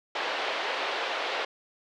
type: band-pass noise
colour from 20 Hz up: pink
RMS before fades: -31 dBFS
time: 0.15-1.45 s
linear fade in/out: 5 ms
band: 460 to 3900 Hz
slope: 24 dB/octave
effects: none